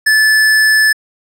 square tone, 1740 Hz, A6, 20 cents flat, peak -8 dBFS, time 0.06-0.93 s, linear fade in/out 10 ms, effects low-pass 12000 Hz 12 dB/octave

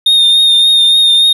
triangle tone with vibrato, 3669 Hz, A#7, 28 cents flat, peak -4 dBFS, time 0.06-1.33 s, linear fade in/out 5 ms, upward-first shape triangle, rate 3.5 Hz, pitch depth 28 cents each way, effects none

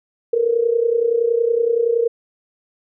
sine tone with amplitude modulation, 466.2 Hz, A#4, in tune, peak -11 dBFS, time 0.33-2.08 s, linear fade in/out 5 ms, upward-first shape sine, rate 30.7 Hz, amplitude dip 75%, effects none

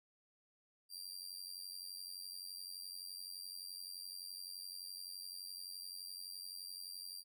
sawtooth tone with amplitude modulation, 4727 Hz, D8, 10 cents sharp, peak -40 dBFS, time 0.89-7.24 s, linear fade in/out 50 ms, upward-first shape sine, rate 91.7 Hz, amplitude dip 80%, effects none

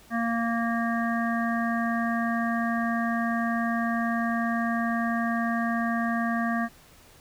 harmonic tone, 231.4 Hz, A#3, 13 cents flat, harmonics 1 / 3 / 5 / 7 / 8, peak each -26 / -31 / -33 / -34 / -35 dBFS, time 0.1-6.69 s, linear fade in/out 50 ms, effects pink hiss -54 dBFS RMS until 7.2 s

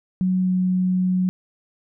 sine tone with pitch glide, 184.9 to 183.84 Hz, F#3 to F#3, -1 to -11 cents, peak -17 dBFS, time 0.21-1.29 s, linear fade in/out 0 ms, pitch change -10 cents, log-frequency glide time 0.42-0.51 s, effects none

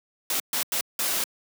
white noise bursts at uneven times, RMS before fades -26 dBFS, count 4, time 0.3-0.4 / 0.53-0.63 / 0.72-0.81 / 0.99-1.24 s, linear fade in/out 2 ms, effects high-pass 200 Hz 12 dB/octave

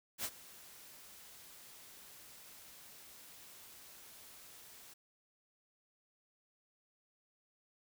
white noise with ADSR envelope, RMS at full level -37 dBFS, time 0.18-4.94 s, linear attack 61 ms, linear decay 55 ms, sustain -19 dB, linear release 9 ms, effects none

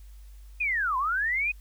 sine linear two-way sweep, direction down then up, 2532 to 987.8 to 2532 Hz, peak -24 dBFS, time 0.6-1.52 s, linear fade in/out 10 ms, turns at 0.97 s, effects added 50 Hz sine -44 dBFS peak until 1.6 s + white hiss -63 dBFS RMS until 1.6 s

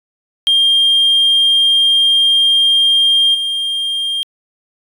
triangle tone with level steps, 3205 Hz, G7, 38 cents sharp, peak -6 / -14 dBFS, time 0.47-4.23 s, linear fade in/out 0 ms, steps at 3.34 s, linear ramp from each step 10 ms, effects tanh soft clip ceiling -4 dBFS

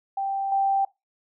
sine tone with level steps, 784 Hz, G5, in tune, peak -24 / -19 dBFS, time 0.17-0.85 s, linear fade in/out 5 ms, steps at 0.52 s, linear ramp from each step 2 ms, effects noise-tail reverb RT60 0.2 s tail -20 dB re dry

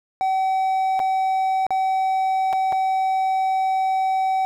triangle tone with dropouts, 762 Hz, G5, 49 cents flat, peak -16 dBFS, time 0.21-4.45 s, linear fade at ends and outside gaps 0 ms, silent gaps 0.993-1 / 1.666-1.706 / 2.528-2.532 / 2.723-2.727 s, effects none

